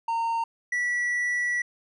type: tone pair in turn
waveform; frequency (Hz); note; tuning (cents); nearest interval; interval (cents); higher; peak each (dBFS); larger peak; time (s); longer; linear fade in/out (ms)
triangle; 918 / 1950.3; A#5 / B6; -27 / -22; octave + minor second; 1305; second; -22; neither; 0.08-0.44 / 0.72-1.62; second; 5
effects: resampled to 24000 Hz